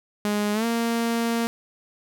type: tone with pitch glide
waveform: sawtooth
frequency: 207.7 to 231.8 Hz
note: G#3 to A#3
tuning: 0 to -10 cents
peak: -18 dBFS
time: 0.25-1.47 s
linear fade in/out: 0 ms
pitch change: +190 cents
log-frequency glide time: 0.53-0.65 s
effects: none